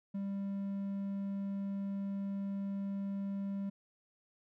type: tone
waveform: triangle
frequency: 197.6 Hz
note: G3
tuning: 14 cents sharp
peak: -33 dBFS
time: 0.14-3.7 s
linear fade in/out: 10 ms
effects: none